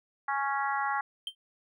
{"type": "harmonic tone", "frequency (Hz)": 277.2, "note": "C#4", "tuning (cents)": 0, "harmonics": [3, 4, 5, 6, 7], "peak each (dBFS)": [-31, -33, -35, -37, -38], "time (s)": [0.28, 1.01], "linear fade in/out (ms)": 5}
{"type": "tone with exponential decay", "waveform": "triangle", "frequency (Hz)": 3136, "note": "G7", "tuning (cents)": 0, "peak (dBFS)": -27, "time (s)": [1.27, 1.35], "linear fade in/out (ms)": 2, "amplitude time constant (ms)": 16}
{"effects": []}